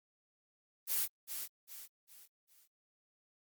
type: noise with echo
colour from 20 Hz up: blue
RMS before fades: -33 dBFS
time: 0.87-1.08 s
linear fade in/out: 50 ms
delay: 400 ms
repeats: 4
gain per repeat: -8 dB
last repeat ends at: 2.68 s
effects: Opus 24 kbps